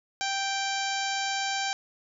harmonic tone with a mistuned harmonic, 784 Hz, G5, in tune, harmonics 1 / 2 / 3 / 4 / 5 / 6 / 7 / 8 / 9, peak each -31 / -34 / -36 / -37 / -38 / -39 / -39 / -40 / -41 dBFS, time 0.21-1.73 s, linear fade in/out 0 ms, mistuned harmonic 6, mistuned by -18 cents, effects none

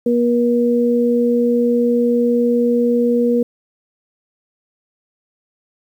sine tone pair together, 239.5 / 479 Hz, A#3 / A#4, +47 / +47 cents, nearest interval octave, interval 1200 cents, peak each -15 / -15 dBFS, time 0.06-3.43 s, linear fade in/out 5 ms, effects 8-bit

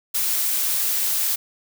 blue noise, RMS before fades -22 dBFS, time 0.14-1.36 s, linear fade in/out 10 ms, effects none

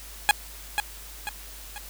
15% pulse tone with echo, 830.6 Hz, G#5, in tune, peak -8 dBFS, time 0.29-0.31 s, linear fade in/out 0 ms, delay 490 ms, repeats 3, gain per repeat -7 dB, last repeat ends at 1.78 s, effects added 50 Hz sine -44 dBFS peak until 1.89 s + white hiss -44 dBFS RMS until 1.89 s

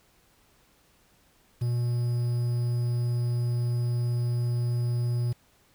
triangle tone with quantisation, 120.5 Hz, B2, 42 cents flat, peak -22 dBFS, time 1.61-5.33 s, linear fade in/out 10 ms, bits 8, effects pink hiss -63 dBFS RMS until 5.74 s

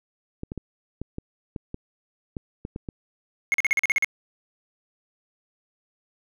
clicks, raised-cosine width 3 ms, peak -19 dBFS, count 11, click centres 0.434 / 0.519 / 0.577 / 1.016 / 1.184 / 1.562 / 1.744 / 2.368 / 2.651 / 2.761 / 2.888 s
triangle tone bursts, 2164 Hz, C#7, 42 cents flat, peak -16 dBFS, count 9, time 3.52-4.045 s, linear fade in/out 0 ms, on 21 ms, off 42 ms
effects none

